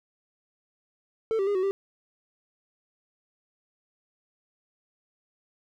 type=tone with pitch steps; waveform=triangle; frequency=445.4 / 389.5 / 407.8 / 372.7 / 392.7 Hz; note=A4 / G4 / G#4 / F#4 / G4; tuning=+21 / -11 / -32 / +13 / +3 cents; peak=-21 dBFS; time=1.31-1.71 s; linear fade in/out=0 ms; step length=80 ms; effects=none